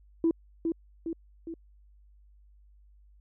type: tone with echo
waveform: sine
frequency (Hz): 330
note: E4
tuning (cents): +2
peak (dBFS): -20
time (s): 0.24-0.31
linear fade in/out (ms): 2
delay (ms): 410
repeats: 3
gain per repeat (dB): -5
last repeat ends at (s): 1.54
effects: tanh soft clip ceiling -17 dBFS + added 50 Hz sine -55 dBFS peak until 3.2 s